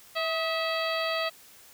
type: harmonic tone with a mistuned harmonic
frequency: 652 Hz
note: E5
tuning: 19 cents flat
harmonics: 1 / 2 / 3 / 4 / 5 / 6 / 7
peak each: -30 / -33 / -35 / -36 / -37 / -38 / -38 dBFS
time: 0.15-1.3 s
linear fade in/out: 20 ms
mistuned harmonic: 2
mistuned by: -51 cents
effects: white hiss -53 dBFS RMS until 1.73 s